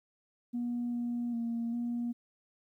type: tone with pitch steps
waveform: sine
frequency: 240.7 / 239.4 / 232.7 / 238.4 Hz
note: B3 / A#3 / A#3 / A#3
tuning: -44 / +46 / -3 / +39 cents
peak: -30 dBFS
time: 0.53-2.13 s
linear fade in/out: 20 ms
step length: 400 ms
effects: tanh soft clip ceiling -28 dBFS + 12-bit